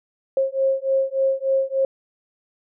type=beating tone pair; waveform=sine; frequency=535 / 538.4 Hz; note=C5 / C5; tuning=+38 / +49 cents; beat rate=3.4 Hz; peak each=-21 dBFS; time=0.37-1.85 s; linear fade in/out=2 ms; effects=none